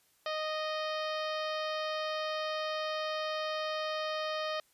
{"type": "harmonic tone", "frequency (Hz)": 620, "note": "D#5", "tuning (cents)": -6, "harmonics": [1, 2, 3, 4, 5, 6, 7, 8, 9], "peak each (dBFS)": [-35, -38, -43, -46, -44, -47, -48, -49, -54], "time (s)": [0.26, 4.6], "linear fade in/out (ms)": 2, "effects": ["white hiss -69 dBFS RMS until 4.73 s", "resampled to 32000 Hz"]}